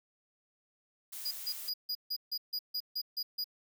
blue noise, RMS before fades -43 dBFS, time 1.12-1.7 s, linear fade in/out 10 ms
square tone bursts, 4895 Hz, D#8, 29 cents flat, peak -33 dBFS, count 11, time 1.25-3.443 s, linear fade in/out 10 ms, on 63 ms, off 150 ms
effects none

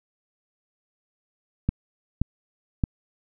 clicks, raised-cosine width 5 ms, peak -9 dBFS, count 3, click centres 1.69 / 2.216 / 2.838 s, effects none

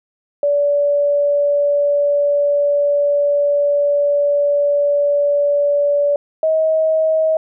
sine tone pair in turn, 576 / 634.7 Hz, D5 / D#5, -34 / +34 cents, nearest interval major second, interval 168 cents, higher second, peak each -12 dBFS, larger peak neither, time 0.43-6.16 / 6.43-7.37 s, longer first, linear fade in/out 2 ms, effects none

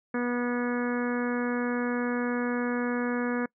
harmonic tone, 243.3 Hz, B3, 26 cents flat, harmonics 1 / 2 / 3 / 4 / 5 / 6 / 7 / 8 / 9, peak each -28 / -32 / -42 / -40 / -40 / -39 / -37 / -49 / -44 dBFS, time 0.14-3.46 s, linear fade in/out 5 ms, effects noise-tail reverb RT60 0.1 s tail -25 dB re dry

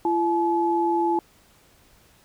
sine tone pair together, 340 / 856.7 Hz, F4 / A5, -46 / -46 cents, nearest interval octave + major third, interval 1600 cents, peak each -22 dBFS, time 0.05-1.19 s, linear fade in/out 2 ms, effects pink hiss -57 dBFS RMS until 2.24 s

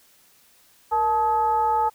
sine tone with frequency modulation, 868 Hz, A5, 24 cents flat, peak -18 dBFS, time 0.91-1.9 s, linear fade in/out 20 ms, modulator 399 Hz, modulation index 0.58, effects white hiss -57 dBFS RMS until 1.94 s

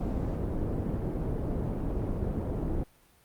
pink low-pass noise, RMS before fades -31 dBFS, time 0-2.84 s, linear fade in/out 10 ms, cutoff 460 Hz, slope 12 dB/octave, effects pink hiss -62 dBFS RMS until 3.24 s + Opus 48 kbps

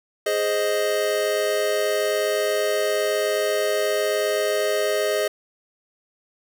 square chord, Ab major, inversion none, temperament equal, 415.3 / 523.3 / 622.3 Hz, Ab4 / C5 / Eb5, 0 / 0 / 0 cents, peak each -25 / -28 / -24 dBFS, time 0.26-5.28 s, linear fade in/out 5 ms, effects none

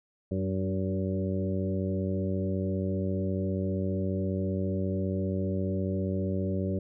harmonic tone with a mistuned harmonic, 94.8 Hz, F#2, 43 cents sharp, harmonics 1 / 2 / 3 / 4 / 5 / 6, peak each -31 / -31 / -37 / -36 / -40 / -38 dBFS, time 0.31-6.79 s, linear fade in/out 5 ms, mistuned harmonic 3, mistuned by +24 cents, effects none

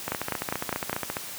two click trains, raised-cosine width 0.5 ms, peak -11 / -13 dBFS, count 5 / 17, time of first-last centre 0.12-0.93 / 0.08-1.168 s, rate 4.94 / 14.7 Hz, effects white hiss -38 dBFS RMS until 1.38 s + high-pass 80 Hz 12 dB/octave

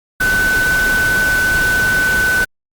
sine tone in noise, 1506 Hz, F#6, 30 cents sharp, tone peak -12 dBFS, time 0.2-2.45 s, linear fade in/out 10 ms, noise pink, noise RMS -22 dBFS, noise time 0.2-2.45 s, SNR +7 dB, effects Opus 48 kbps

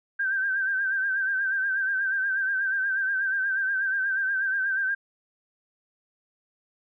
sine tone with vibrato, 1568 Hz, G6, in tune, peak -23 dBFS, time 0.19-4.95 s, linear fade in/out 10 ms, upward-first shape sine, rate 8.3 Hz, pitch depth 55 cents each way, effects none

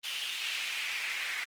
white noise with band-pass filter sweep, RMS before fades -35 dBFS, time 0.03-1.45 s, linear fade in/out 20 ms, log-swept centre 3100 to 2000 Hz, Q 3.3, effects Opus 24 kbps

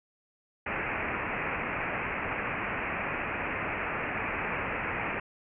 white low-pass noise, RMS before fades -33 dBFS, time 0.66-5.2 s, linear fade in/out 5 ms, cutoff 2600 Hz, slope 96 dB/octave, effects none

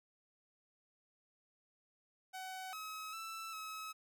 sawtooth tone with pitch steps, 752 / 1279 / 1325 / 1285 Hz, F#5 / D#6 / E6 / E6, +28 / +47 / +9 / -45 cents, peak -40 dBFS, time 2.33-3.93 s, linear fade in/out 20 ms, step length 400 ms, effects none

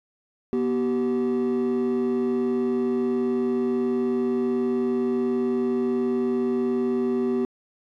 triangle tone pair together, 243.5 / 384.9 Hz, B3 / G4, -24 / -32 cents, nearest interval minor sixth, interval 792 cents, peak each -21 dBFS, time 0.53-7.45 s, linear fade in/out 0 ms, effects tanh soft clip ceiling -15 dBFS

